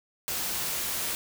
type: noise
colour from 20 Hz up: white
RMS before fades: -31 dBFS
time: 0.28-1.15 s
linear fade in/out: 0 ms
effects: none